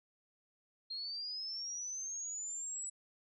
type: linear sweep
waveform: sine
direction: up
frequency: 4186 to 7902 Hz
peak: -39 dBFS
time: 0.9-2.9 s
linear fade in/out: 10 ms
effects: none